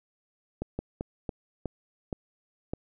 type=slowing click train; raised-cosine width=2 ms; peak=-18 dBFS; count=7; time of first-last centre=0.62-2.735 s; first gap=170 ms; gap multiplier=1.29; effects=none